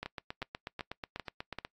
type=two click trains; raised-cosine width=0.3 ms; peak=-21 / -22 dBFS; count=5 / 14; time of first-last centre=0.03-1.586 / 0.06-1.649 s; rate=2.57 / 8.18 Hz; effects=noise-tail reverb RT60 0.1 s tail -23 dB re dry + AAC 64 kbps